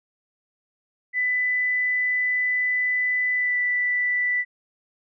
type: tone with pitch glide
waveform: sine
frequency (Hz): 1996 to 1976.5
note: B6 to B6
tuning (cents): +18 to +1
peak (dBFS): -20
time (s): 1.13-4.45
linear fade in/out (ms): 50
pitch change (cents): -17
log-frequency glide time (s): 3.34-3.57
effects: none